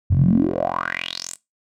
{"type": "tone with band-pass filter sweep", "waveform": "10% pulse", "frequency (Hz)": 43.76, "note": "F1", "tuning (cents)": 4, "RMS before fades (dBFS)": -20, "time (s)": [0.1, 1.36], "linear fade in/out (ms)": 10, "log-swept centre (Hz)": [92, 8900], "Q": 7.4, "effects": ["noise-tail reverb RT60 0.2 s tail -20 dB re dry"]}